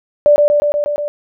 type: tone with echo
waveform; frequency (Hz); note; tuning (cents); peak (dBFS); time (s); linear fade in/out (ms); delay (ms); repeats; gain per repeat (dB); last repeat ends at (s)
sine; 587.3; D5; 0; -5; 0.26-0.36; 0; 120; 6; -2; 1.08
effects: none